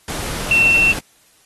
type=tone in noise; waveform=sine; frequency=2700 Hz; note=E7; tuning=41 cents sharp; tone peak=-10 dBFS; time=0.51-0.92 s; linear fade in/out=2 ms; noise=pink; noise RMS=-26 dBFS; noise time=0.08-0.99 s; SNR=+13 dB; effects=white hiss -54 dBFS RMS until 1.45 s + AAC 32 kbps